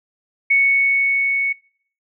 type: tone with level ramp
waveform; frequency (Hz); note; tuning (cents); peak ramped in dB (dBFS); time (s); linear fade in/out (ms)
sine; 2217; C#7; 0; -11 to -17; 0.5-1.53; 10
effects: noise-tail reverb RT60 0.6 s tail -25 dB re dry